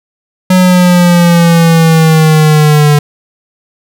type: exponential sweep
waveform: square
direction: down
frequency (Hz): 185 to 146.83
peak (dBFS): -4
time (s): 0.5-2.99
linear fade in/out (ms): 5
effects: none